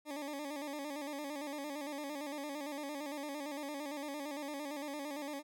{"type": "tone with vibrato", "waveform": "20% pulse", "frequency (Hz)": 288.8, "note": "D4", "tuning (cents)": -29, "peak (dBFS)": -35, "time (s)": [0.05, 5.43], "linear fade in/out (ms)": 50, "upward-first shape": "square", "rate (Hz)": 8.8, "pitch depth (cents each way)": 68, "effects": []}